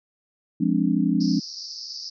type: chord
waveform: sine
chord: D half-diminished seventh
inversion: first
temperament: equal with one note detuned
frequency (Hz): 174.61 / 207.1 / 261.6 / 293.7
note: F3 / Ab3 / C4 / D4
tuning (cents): 0 / -5 / 0 / 0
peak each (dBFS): -24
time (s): 0.6-1.4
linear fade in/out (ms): 10
type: band-pass noise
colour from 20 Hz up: pink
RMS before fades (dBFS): -36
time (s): 1.2-2.1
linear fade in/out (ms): 10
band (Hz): 4600 to 5500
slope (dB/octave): 96
effects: none